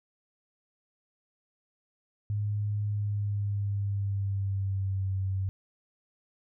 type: tone with pitch glide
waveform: sine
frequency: 103.83 to 95.76 Hz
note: G#2 to G2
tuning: 0 to -40 cents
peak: -27 dBFS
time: 2.3-5.49 s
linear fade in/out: 0 ms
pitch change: -140 cents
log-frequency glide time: 2.87-5.12 s
effects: none

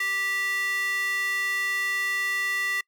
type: tone with high-pass filter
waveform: square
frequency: 392 Hz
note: G4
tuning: in tune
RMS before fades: -27 dBFS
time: 0-2.81 s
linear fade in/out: 5 ms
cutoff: 1800 Hz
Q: 6.4
effects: noise-tail reverb RT60 0.1 s tail -25 dB re dry

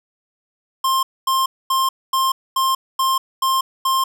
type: tone bursts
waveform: square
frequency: 1058 Hz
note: C6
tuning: 19 cents sharp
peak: -16 dBFS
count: 8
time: 0.84-4.04 s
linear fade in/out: 5 ms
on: 190 ms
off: 240 ms
effects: none

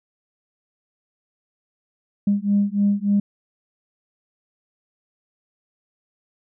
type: beating tone pair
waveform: sine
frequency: 200.9 / 204.3 Hz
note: G3 / G#3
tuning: +43 / -28 cents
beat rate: 3.4 Hz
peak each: -19 dBFS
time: 2.27-3.2 s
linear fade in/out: 5 ms
effects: tanh soft clip ceiling -10 dBFS

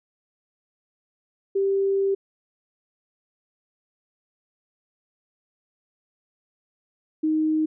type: tone pair in turn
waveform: sine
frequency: 392 / 311.9 Hz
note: G4 / D#4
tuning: 0 / +4 cents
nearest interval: major third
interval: 396 cents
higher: first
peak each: -19 dBFS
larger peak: neither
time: 1.55-2.15 / 7.23-7.66 s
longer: first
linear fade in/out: 10 ms
effects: none

